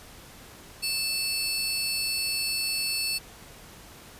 sawtooth tone pair together, 2637 / 4435 Hz, E7 / C#8, 0 / 0 cents, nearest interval major sixth, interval 900 cents, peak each -28 / -25 dBFS, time 0.82-3.19 s, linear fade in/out 20 ms, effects pink hiss -48 dBFS RMS until 4.19 s + resampled to 32000 Hz

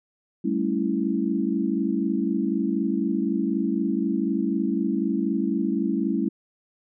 sine chord, A dominant seventh, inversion third, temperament equal, 196 / 220 / 277.2 / 329.6 Hz, G3 / A3 / C#4 / E4, 0 / 0 / 0 / 0 cents, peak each -27 dBFS, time 0.44-6.29 s, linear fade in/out 10 ms, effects none

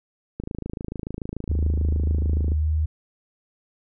click train, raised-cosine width 3 ms, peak -17 dBFS, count 58, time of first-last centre 0.4-2.519 s, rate 26.9 Hz
sine tone with pitch glide, 76.2 to 77.62 Hz, D#2 to D#2, -36 to -4 cents, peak -19 dBFS, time 1.49-2.86 s, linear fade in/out 10 ms, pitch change +32 cents, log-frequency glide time 2.55-2.69 s
effects none

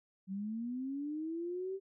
sine linear sweep, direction up, 186.3 to 392 Hz, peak -36 dBFS, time 0.27-1.8 s, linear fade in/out 50 ms, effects none

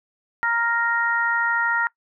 harmonic tone, 466.2 Hz, A#4, in tune, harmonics 2 / 3 / 4, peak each -25 / -22 / -24 dBFS, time 0.43-1.87 s, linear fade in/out 0 ms, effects noise-tail reverb RT60 0.1 s tail -22 dB re dry

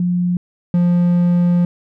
sine / triangle tone pair in turn, 177.5 / 175.26 Hz, F3 / F3, +28 / +6 cents, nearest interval unison, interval 22 cents, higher first, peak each -14 / -9 dBFS, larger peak second, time 0-0.37 / 0.74-1.65 s, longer second, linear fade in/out 2 ms, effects none

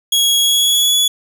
sawtooth tone with pitch glide, 3322 to 3400 Hz, G#7 to G#7, 0 to +40 cents, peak -8 dBFS, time 0.12-1.08 s, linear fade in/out 5 ms, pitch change +40 cents, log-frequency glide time 0.4-0.96 s, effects none

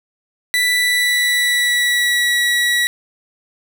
30% pulse tone with pitch glide, 1975.5 to 1932.6 Hz, B6 to B6, 0 to -38 cents, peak -11 dBFS, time 0.54-2.87 s, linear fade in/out 0 ms, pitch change -38 cents, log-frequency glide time 0.72-2.41 s, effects none

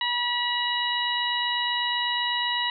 harmonic tone, 968 Hz, B5, 35 cents flat, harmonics 1 / 2 / 3 / 4, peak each -29 / -29 / -29 / -29 dBFS, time 0.01-2.7 s, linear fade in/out 2 ms, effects none

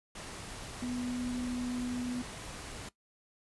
sine tone in noise, 246.9 Hz, B3, in tune, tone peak -33 dBFS, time 0.82-2.22 s, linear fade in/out 5 ms, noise pink, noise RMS -44 dBFS, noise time 0.15-2.89 s, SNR +8 dB, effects noise-tail reverb RT60 0.1 s tail -17 dB re dry + resampled to 24000 Hz

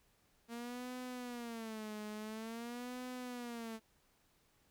sawtooth tone with vibrato, 230.9 Hz, A#3, 16 cents flat, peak -39 dBFS, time 0.48-3.8 s, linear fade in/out 50 ms, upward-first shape sine, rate 0.48 Hz, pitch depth 150 cents each way, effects pink hiss -73 dBFS RMS until 4.7 s

